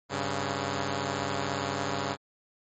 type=tone pair together; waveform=5% pulse; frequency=98.1 / 138.73 Hz; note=G2 / C#3; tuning=+2 / +2 cents; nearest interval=tritone; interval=600 cents; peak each=-21 / -20 dBFS; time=0.09-2.17 s; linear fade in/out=50 ms; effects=MP3 32 kbps